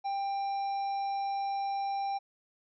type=harmonic tone; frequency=791 Hz; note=G5; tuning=15 cents sharp; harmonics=1 / 3 / 5 / 7; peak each=-30 / -50 / -53 / -52 dBFS; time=0.04-2.19 s; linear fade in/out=20 ms; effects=none